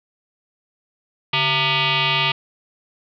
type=tone with frequency modulation; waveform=sine; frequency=143.9 Hz; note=D3; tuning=35 cents flat; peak=-16 dBFS; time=1.33-2.32 s; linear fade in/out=5 ms; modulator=530 Hz; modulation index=6.6; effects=none